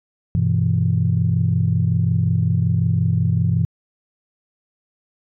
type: chord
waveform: sine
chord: E minor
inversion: first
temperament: equal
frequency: 98 / 123.47 / 164.81 Hz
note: G2 / B2 / E3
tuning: 0 / 0 / 0 cents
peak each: -19 dBFS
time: 0.35-3.65 s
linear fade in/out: 0 ms
effects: tanh soft clip ceiling -6 dBFS